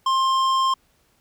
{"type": "tone with hard clipping", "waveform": "sine", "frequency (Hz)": 1057, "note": "C6", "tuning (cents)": 17, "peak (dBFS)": -19, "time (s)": [0.06, 0.74], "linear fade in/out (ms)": 5, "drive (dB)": 11, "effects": ["pink hiss -63 dBFS RMS until 1.2 s"]}